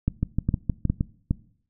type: two click trains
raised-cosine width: 5 ms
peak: -9 / -10 dBFS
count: 4 / 6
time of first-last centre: 0.08-1.31 / 0.23-1.009 s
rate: 2.44 / 6.42 Hz
effects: noise-tail reverb RT60 0.6 s tail -21 dB re dry